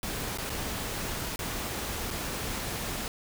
pink noise with dropouts, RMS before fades -34 dBFS, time 0.03-3.08 s, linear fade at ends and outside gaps 1 ms, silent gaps 0.375-0.384 / 0.496-0.501 / 1.36-1.391 / 2.105-2.109 s, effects none

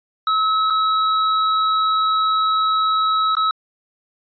square tone with dropouts, 1291 Hz, E6, 37 cents flat, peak -16 dBFS, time 0.27-3.51 s, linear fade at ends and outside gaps 2 ms, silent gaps 0.701-0.705 / 3.352-3.368 s, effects resampled to 11025 Hz

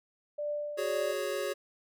sine tone with tremolo, 590 Hz, D5, 8 cents sharp, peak -30 dBFS, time 0.38-1.13 s, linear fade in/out 10 ms, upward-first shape triangle, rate 2 Hz, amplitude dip 55%
square chord, F# suspended second, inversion none, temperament equal, 370 / 415.3 / 554.4 Hz, F#4 / G#4 / C#5, 0 / 0 / 0 cents, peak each -38 / -37 / -35 dBFS, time 0.77-1.54 s, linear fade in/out 20 ms
effects none

